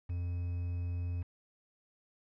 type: tone with quantisation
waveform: triangle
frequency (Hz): 87.7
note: F2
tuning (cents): +8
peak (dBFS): -31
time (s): 0.09-1.23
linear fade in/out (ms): 10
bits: 9
effects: low-pass 2000 Hz 12 dB/octave